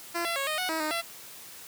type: tone with pitch steps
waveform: 10% pulse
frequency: 342 / 677 / 550 / 618 / 735 / 320.7 / 308.2 / 675 Hz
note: F4 / E5 / C#5 / D#5 / F#5 / E4 / D#4 / E5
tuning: -36 / +46 / -14 / -12 / -12 / -48 / -16 / +41 cents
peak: -20 dBFS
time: 0.14-1.02 s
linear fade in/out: 20 ms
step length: 110 ms
effects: white hiss -46 dBFS RMS until 1.67 s + high-pass 80 Hz 12 dB/octave